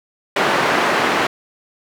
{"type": "band-pass noise", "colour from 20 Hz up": "white", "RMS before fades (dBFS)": -17, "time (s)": [0.36, 1.27], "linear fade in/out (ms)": 5, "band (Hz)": [220, 1600], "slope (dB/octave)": 12, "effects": []}